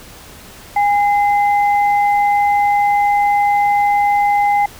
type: tone pair together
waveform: sine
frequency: 817 / 2063 Hz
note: G#5 / C7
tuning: -29 / -25 cents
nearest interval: octave + major third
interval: 1604 cents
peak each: -11 / -22 dBFS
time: 0.76-4.66 s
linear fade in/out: 5 ms
effects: pink hiss -38 dBFS RMS until 4.79 s